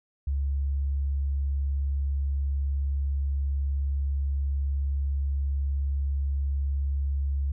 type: tone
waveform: sine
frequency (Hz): 69.5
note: C#2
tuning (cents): +5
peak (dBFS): -24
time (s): 0.27-7.52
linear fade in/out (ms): 5
effects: none